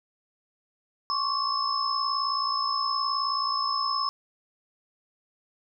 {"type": "tone cluster", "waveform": "sine", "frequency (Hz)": [1075, 1134, 5220], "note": ["C6", "C#6", "E8"], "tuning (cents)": [47, 39, -18], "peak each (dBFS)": -29, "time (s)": [1.1, 4.09], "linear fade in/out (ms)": 0, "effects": []}